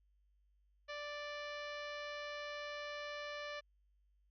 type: harmonic tone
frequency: 587.3 Hz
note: D5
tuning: in tune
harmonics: 1 / 2 / 3 / 4 / 5 / 6 / 7 / 8 / 9 / 10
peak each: -46 / -50 / -49 / -52 / -55 / -59 / -57 / -64 / -62 / -67 dBFS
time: 0.88-3.61 s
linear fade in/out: 20 ms
effects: added 50 Hz sine -70 dBFS peak until 4.3 s